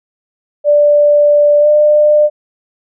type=tone with pitch glide; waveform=sine; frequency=587.3 to 598.9 Hz; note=D5 to D5; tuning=0 to +34 cents; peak=-5 dBFS; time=0.64-2.3 s; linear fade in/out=50 ms; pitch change=+34 cents; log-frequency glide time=1.6-1.68 s; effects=none